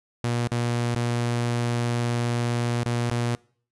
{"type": "tone with dropouts", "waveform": "sawtooth", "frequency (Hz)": 119.5, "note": "A#2", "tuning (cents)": 43, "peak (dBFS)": -19, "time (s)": [0.24, 3.35], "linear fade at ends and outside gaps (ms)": 0, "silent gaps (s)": [[0.475, 0.518], [0.947, 0.962], [2.833, 2.859], [3.098, 3.114]], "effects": ["noise-tail reverb RT60 0.5 s tail -25 dB re dry", "resampled to 24000 Hz"]}